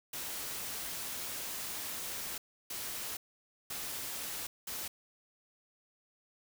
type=noise bursts at uneven times; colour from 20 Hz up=white; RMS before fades=-40 dBFS; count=4; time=0.13-2.38 / 2.7-3.17 / 3.7-4.47 / 4.67-4.88 s; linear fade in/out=5 ms; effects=none